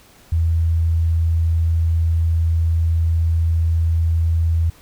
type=tone; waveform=sine; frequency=82.41 Hz; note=E2; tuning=in tune; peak=-14 dBFS; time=0.32-4.7 s; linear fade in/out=5 ms; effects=pink hiss -49 dBFS RMS until 4.81 s